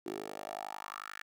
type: tone with high-pass filter sweep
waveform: 10% pulse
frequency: 51.2 Hz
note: G#1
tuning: 24 cents flat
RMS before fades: -43 dBFS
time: 0.06-1.23 s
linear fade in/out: 5 ms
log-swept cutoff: 350 to 1700 Hz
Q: 4.2
effects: none